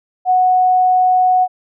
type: tone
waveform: sine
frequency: 737 Hz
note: F#5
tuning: 7 cents flat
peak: -9 dBFS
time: 0.25-1.48 s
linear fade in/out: 50 ms
effects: none